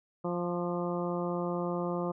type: harmonic tone with a mistuned harmonic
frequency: 175.3 Hz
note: F3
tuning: 7 cents sharp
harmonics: 1 / 2 / 3 / 4 / 5 / 6 / 7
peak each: -34 / -35 / -36 / -41 / -43 / -42 / -43 dBFS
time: 0.24-2.12 s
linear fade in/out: 10 ms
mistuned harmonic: 7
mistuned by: -23 cents
effects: none